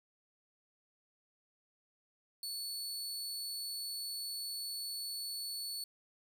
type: tone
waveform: sawtooth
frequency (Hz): 4435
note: C#8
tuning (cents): 0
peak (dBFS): -36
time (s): 2.43-5.84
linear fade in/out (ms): 2
effects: none